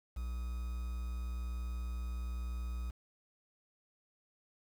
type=tone with quantisation; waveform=triangle; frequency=60.5 Hz; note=B1; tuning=35 cents flat; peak=-34 dBFS; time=0.16-2.91 s; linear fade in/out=10 ms; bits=9; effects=none